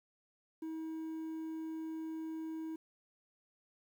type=tone; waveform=triangle; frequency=320 Hz; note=D#4; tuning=49 cents sharp; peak=-37 dBFS; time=0.62-2.76 s; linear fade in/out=5 ms; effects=11-bit